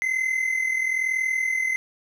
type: tone pair together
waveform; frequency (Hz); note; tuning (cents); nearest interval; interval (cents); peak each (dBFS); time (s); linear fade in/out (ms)
triangle; 2052 / 2093; C7 / C7; -34 / 0; unison; 34; -21 / -27; 0.02-1.76; 0
effects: none